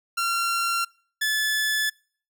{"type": "tone pair in turn", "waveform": "sawtooth", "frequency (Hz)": [1372, 1728.6], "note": ["F6", "A6"], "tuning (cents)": [-31, -31], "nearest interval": "major third", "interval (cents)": 400, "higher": "second", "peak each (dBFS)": [-19, -18], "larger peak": "second", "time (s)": [[0.17, 0.85], [1.21, 1.9]], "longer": "second", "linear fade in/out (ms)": 10, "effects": ["noise-tail reverb RT60 0.5 s tail -26 dB re dry"]}